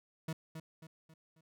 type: tone with echo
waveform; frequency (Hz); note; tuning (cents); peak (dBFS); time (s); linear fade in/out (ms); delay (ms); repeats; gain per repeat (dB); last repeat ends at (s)
40% pulse; 160; D#3; +49; -35; 0.28-0.33; 5; 270; 4; -7; 1.41
effects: none